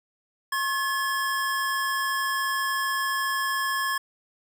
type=tone pair together; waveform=square; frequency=1079 / 1712.8 Hz; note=C#6 / A6; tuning=-47 / -47 cents; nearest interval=minor sixth; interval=800 cents; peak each=-28 / -28 dBFS; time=0.52-3.98 s; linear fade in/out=5 ms; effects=none